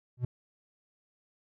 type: tone with exponential growth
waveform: triangle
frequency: 123.47 Hz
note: B2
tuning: in tune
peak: -21 dBFS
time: 0.17-0.25 s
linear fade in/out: 5 ms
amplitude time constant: 17 ms
effects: none